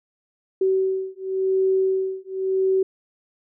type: beating tone pair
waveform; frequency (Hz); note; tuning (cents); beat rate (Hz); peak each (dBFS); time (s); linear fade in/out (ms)
sine; 380 / 380.92; F#4 / G4; +46 / -50; 0.92; -22 / -22; 0.61-2.83; 5
effects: none